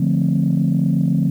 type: chord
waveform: sine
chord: D minor seventh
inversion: none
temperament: equal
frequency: 146.83 / 174.61 / 220 / 261.6 Hz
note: D3 / F3 / A3 / C4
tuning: 0 / 0 / 0 / 0 cents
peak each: -18 / -17 / -21 / -22 dBFS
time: 0-1.3 s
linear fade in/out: 5 ms
effects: tanh soft clip ceiling -7 dBFS + 8-bit